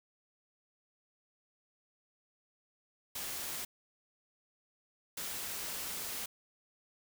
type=noise bursts at uneven times; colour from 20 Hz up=white; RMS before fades=-40 dBFS; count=2; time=3.15-3.65 / 5.17-6.26 s; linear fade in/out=5 ms; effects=none